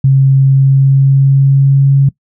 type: tone with pitch glide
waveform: sine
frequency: 135.2 to 137.88 Hz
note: C#3 to C#3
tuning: -43 to -9 cents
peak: -4 dBFS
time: 0.04-2.09 s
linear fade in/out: 5 ms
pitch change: +34 cents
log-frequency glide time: 0.44-1.98 s
effects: noise-tail reverb RT60 0.1 s tail -21 dB re dry